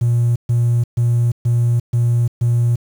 triangle tone bursts, 119 Hz, A#2, 36 cents sharp, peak -9 dBFS, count 6, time 0.01-2.76 s, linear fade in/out 10 ms, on 350 ms, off 130 ms, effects tanh soft clip ceiling -8 dBFS + 7-bit

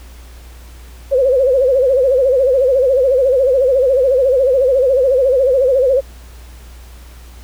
sine tone with vibrato, 523.3 Hz, C5, in tune, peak -9 dBFS, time 1.11-6.01 s, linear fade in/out 20 ms, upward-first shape sine, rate 14 Hz, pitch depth 110 cents each way, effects added 60 Hz sine -34 dBFS peak until 7.43 s + pink hiss -44 dBFS RMS until 7.43 s

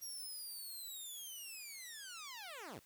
10% pulse linear sweep, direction down, 5700 to 58.27 Hz, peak -39 dBFS, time 0.01-2.8 s, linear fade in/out 20 ms, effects white hiss -67 dBFS RMS until 2.85 s

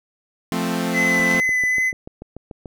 sawtooth chord, F major, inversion none, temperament equal, 174.61 / 220 / 261.6 Hz, F3 / A3 / C4, 0 / 0 / 0 cents, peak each -21 dBFS, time 0.52-1.4 s, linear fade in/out 0 ms
triangle tone with vibrato, 2016 Hz, B6, 35 cents sharp, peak -15 dBFS, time 0.93-1.93 s, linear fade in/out 50 ms, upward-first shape sine, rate 2.5 Hz, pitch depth 14 cents each way
click train, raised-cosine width 2 ms, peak -21 dBFS, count 11, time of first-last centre 1.2-2.658 s, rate 6.86 Hz
effects none

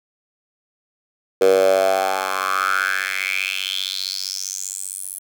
10% pulse tone with high-pass filter sweep, 95.2 Hz, F#2, 50 cents sharp, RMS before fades -21 dBFS, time 1.41-5.19 s, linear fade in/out 5 ms, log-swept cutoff 450 to 11000 Hz, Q 6.1, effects none

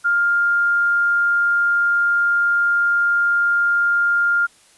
sine tone, 1403 Hz, F6, 8 cents sharp, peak -14 dBFS, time 0.04-4.47 s, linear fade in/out 20 ms, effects white hiss -52 dBFS RMS until 4.77 s + resampled to 24000 Hz

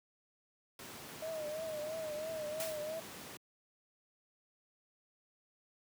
pink noise, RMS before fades -48 dBFS, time 0.79-3.37 s, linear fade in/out 2 ms
sine tone with vibrato, 623 Hz, D#5, 2 cents sharp, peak -38 dBFS, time 1.22-3 s, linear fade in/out 5 ms, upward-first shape triangle, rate 3 Hz, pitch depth 85 cents each way
white noise with exponential decay, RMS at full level -38 dBFS, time 2.6-2.98 s, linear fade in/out 0 ms, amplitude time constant 82 ms
effects high-pass 150 Hz 12 dB/octave

